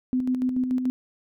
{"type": "tone with tremolo", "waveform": "sine", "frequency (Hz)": 254.2, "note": "C4", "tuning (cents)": -50, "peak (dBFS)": -20, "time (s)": [0.13, 0.9], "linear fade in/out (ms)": 0, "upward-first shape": "square", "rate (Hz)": 6.9, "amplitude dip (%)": 45, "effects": []}